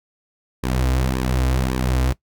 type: tone with flanger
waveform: sawtooth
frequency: 64 Hz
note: C2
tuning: 38 cents flat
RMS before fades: -20 dBFS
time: 0.63-2.13 s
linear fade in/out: 10 ms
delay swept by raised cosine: 1.4 to 5.5 ms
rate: 1.8 Hz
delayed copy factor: -0.7
effects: noise-tail reverb RT60 0.1 s tail -19 dB re dry